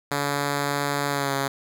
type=tone with pitch glide; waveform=5% pulse; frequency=142.8 to 138.1 Hz; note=D3 to C#3; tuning=-48 to -6 cents; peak=-12 dBFS; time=0.11-1.48 s; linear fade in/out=5 ms; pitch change=-58 cents; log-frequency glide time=1.09-1.34 s; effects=none